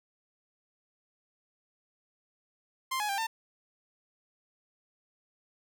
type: tone with pitch steps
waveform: sawtooth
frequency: 1050 / 839 / 793 / 901 Hz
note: C6 / G#5 / G5 / A5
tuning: +6 / +17 / +20 / +41 cents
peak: -26 dBFS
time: 2.91-3.27 s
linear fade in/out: 10 ms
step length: 90 ms
effects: none

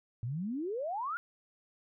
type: exponential sweep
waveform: sine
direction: up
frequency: 110 to 1460 Hz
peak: -33 dBFS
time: 0.23-1.17 s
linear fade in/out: 0 ms
effects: none

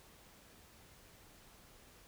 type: silence
effects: pink hiss -61 dBFS RMS until 2.07 s

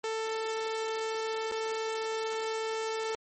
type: tone with dropouts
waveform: sawtooth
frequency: 443.5 Hz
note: A4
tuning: 14 cents sharp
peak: -27 dBFS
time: 0.04-3.15 s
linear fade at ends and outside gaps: 1 ms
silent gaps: 1.514-1.52 s
effects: MP3 32 kbps

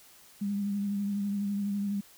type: tone with vibrato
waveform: sine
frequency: 201.7 Hz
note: G3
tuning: 50 cents sharp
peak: -28 dBFS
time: 0.41-2.01 s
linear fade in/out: 10 ms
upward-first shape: triangle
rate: 12 Hz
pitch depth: 34 cents each way
effects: white hiss -56 dBFS RMS until 2.17 s

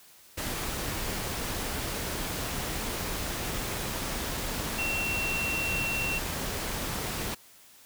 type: tone in noise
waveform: sine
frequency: 2720 Hz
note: F7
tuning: 46 cents flat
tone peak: -29 dBFS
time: 4.78-6.19 s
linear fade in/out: 10 ms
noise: pink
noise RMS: -33 dBFS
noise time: 0.37-7.35 s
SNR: +1 dB
effects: white hiss -55 dBFS RMS until 7.85 s

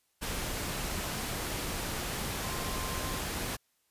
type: tone in noise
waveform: sine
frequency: 1046.5 Hz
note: C6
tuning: in tune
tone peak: -42 dBFS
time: 2.42-3.21 s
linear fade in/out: 20 ms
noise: pink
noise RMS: -35 dBFS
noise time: 0.21-3.57 s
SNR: -10 dB
effects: white hiss -74 dBFS RMS until 3.9 s + resampled to 32000 Hz

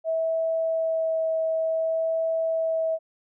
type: tone with vibrato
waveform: sine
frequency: 648 Hz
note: E5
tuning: 30 cents flat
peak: -22 dBFS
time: 0.04-2.99 s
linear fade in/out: 50 ms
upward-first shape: sine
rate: 0.55 Hz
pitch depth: 9 cents each way
effects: none

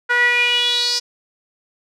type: tone with band-pass filter sweep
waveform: sawtooth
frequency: 484.9 Hz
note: B4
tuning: 32 cents flat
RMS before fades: -17 dBFS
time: 0.09-1 s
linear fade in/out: 20 ms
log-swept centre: 1600 to 5200 Hz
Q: 6.9
effects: none

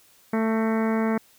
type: harmonic tone with a mistuned harmonic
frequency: 222.1 Hz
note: A3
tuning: 16 cents sharp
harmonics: 1 / 2 / 3 / 4 / 5 / 6 / 7 / 8 / 9 / 10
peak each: -22 / -28 / -32 / -34 / -36 / -38 / -39 / -40 / -41 / -42 dBFS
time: 0.33-1.18 s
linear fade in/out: 5 ms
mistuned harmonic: 8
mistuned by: +49 cents
effects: white hiss -57 dBFS RMS until 1.38 s

